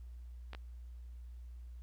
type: clicks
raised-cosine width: 0.3 ms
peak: -30 dBFS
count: 2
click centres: 0.533 / 0.549 s
effects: added 60 Hz sine -46 dBFS peak until 1.82 s + pink hiss -75 dBFS RMS until 1.82 s